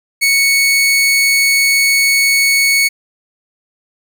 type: tone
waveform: sawtooth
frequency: 2217 Hz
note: C#7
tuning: in tune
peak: -6 dBFS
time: 0.21-2.89 s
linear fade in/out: 20 ms
effects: none